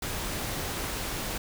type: noise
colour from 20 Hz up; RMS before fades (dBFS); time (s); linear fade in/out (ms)
pink; -33; 0.02-1.38; 5
effects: none